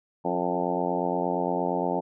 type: harmonic tone with a mistuned harmonic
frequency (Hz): 88.6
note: F2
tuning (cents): +25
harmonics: 2 / 3 / 4 / 5 / 6 / 7 / 8 / 9 / 10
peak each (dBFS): -33 / -33 / -33 / -33 / -33 / -33 / -33 / -33 / -33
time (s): 0.24-2.01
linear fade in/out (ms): 20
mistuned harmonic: 4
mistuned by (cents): -24
effects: none